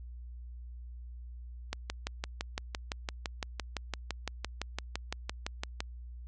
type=click train; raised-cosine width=0.2 ms; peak=-16 dBFS; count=25; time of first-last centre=1.73-5.805 s; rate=5.89 Hz; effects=added 60 Hz sine -42 dBFS peak until 6.27 s + MP3 48 kbps